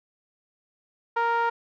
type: tone with low-pass filter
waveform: 5% pulse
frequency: 466.2 Hz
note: A#4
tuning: in tune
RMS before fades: -24 dBFS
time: 1.16-1.5 s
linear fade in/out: 10 ms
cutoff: 1100 Hz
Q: 3.6
effects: none